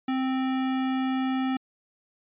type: tone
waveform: square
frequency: 261.6 Hz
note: C4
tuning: in tune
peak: -25 dBFS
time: 0.08-1.57 s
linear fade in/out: 5 ms
effects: resampled to 8000 Hz